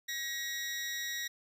20% pulse tone with amplitude modulation, 1900 Hz, A#6, 33 cents sharp, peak -28 dBFS, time 0.08-1.28 s, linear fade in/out 10 ms, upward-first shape sine, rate 287 Hz, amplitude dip 45%, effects none

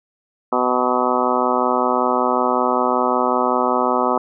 harmonic tone with a mistuned harmonic, 125.3 Hz, B2, 25 cents sharp, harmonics 2 / 3 / 4 / 5 / 6 / 7 / 8 / 9 / 10, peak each -24 / -24 / -24 / -24 / -24 / -24 / -24 / -24 / -24 dBFS, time 0.52-4.18 s, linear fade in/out 5 ms, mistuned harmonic 10, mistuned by +23 cents, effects none

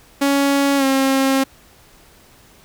sawtooth tone with pitch glide, 279.3 to 268.7 Hz, C#4 to C4, +13 to +46 cents, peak -10 dBFS, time 0.21-1.44 s, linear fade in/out 10 ms, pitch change -67 cents, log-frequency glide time 0.77-0.84 s, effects pink hiss -49 dBFS RMS until 2.64 s

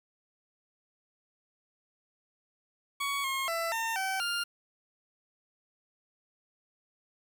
20% pulse tone with pitch steps, 1121 / 1076 / 667 / 907 / 767 / 1403 Hz, C#6 / C6 / E5 / A#5 / G5 / F6, +19 / +48 / +20 / -48 / -38 / +8 cents, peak -25 dBFS, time 3-4.44 s, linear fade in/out 10 ms, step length 240 ms, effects 9-bit

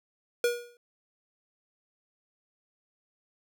square tone with exponential decay, 480 Hz, B4, 49 cents flat, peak -21 dBFS, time 0.44-0.77 s, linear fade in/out 2 ms, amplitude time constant 70 ms, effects none

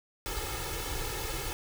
pink noise with comb filter, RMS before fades -35 dBFS, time 0.26-1.53 s, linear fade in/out 0 ms, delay 2.3 ms, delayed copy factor +0.9, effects none

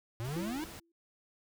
square exponential sweep, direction up, 110 to 329.6 Hz, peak -36 dBFS, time 0.2-0.64 s, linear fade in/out 0 ms
pink noise, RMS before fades -48 dBFS, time 0.24-0.8 s, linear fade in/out 10 ms
sine tone with exponential decay, 335.6 Hz, E4, 31 cents sharp, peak -34 dBFS, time 0.36-0.92 s, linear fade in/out 5 ms, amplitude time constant 120 ms
effects none

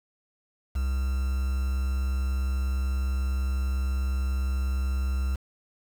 triangle tone with quantisation, 65.5 Hz, C2, 2 cents sharp, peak -22 dBFS, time 0.75-5.36 s, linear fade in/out 10 ms, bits 7, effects none

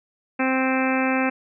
harmonic tone, 261.6 Hz, C4, in tune, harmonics 1 / 2 / 3 / 4 / 5 / 6 / 7 / 8 / 9 / 10, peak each -22 / -27 / -28 / -32 / -32 / -30 / -33 / -33 / -31 / -31 dBFS, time 0.39-1.3 s, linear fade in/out 10 ms, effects none

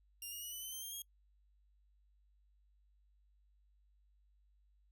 5% pulse tone with pitch steps, 2800 / 2862 / 2926 / 2991 / 3057 / 3125 / 3194 / 3265 Hz, F7 / F7 / F#7 / F#7 / G7 / G7 / G7 / G#7, +4 / +42 / -20 / +18 / -44 / -6 / +32 / -30 cents, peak -36 dBFS, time 0.22-1.02 s, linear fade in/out 2 ms, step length 100 ms, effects noise-tail reverb RT60 0.1 s tail -25 dB re dry + added 50 Hz sine -68 dBFS peak until 4.91 s

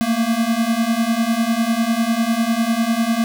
square beating tone pair, 223.5 / 233.5 Hz, A3 / A#3, +27 / +3 cents, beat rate 10 Hz, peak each -21 / -19 dBFS, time 0.01-3.24 s, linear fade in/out 0 ms, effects none

